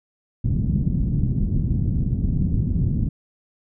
white low-pass noise, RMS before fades -21 dBFS, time 0.44-3.09 s, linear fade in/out 5 ms, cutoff 190 Hz, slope 24 dB/octave, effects none

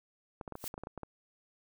clicks, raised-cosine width 1 ms, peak -27 dBFS, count 11, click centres 0.412 / 0.478 / 0.523 / 0.554 / 0.641 / 0.741 / 0.779 / 0.836 / 0.871 / 0.977 / 1.033 s
blue noise with exponential growth, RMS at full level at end -35 dBFS, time 0.55-0.68 s, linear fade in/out 2 ms, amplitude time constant 28 ms
effects none

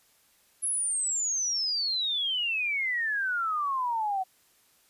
sine exponential sweep, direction down, 11030 to 740 Hz, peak -26 dBFS, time 0.62-4.24 s, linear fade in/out 20 ms, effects white hiss -64 dBFS RMS until 4.89 s + resampled to 32000 Hz

